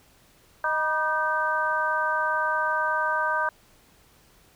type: tone cluster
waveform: sine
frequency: 621 / 958 / 1212 / 1549 Hz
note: D#5 / A#5 / D#6 / G6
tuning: -3 / +47 / -46 / -21 cents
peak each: -31 / -27 / -29 / -26 dBFS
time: 0.64-3.49 s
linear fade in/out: 2 ms
effects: pink hiss -58 dBFS RMS until 4.55 s